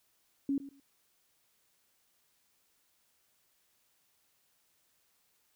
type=tone with echo; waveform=sine; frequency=277.2 Hz; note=C#4; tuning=in tune; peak=-28 dBFS; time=0.49-0.58 s; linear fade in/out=2 ms; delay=110 ms; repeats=2; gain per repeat=-15 dB; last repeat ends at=0.8 s; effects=white hiss -73 dBFS RMS until 5.55 s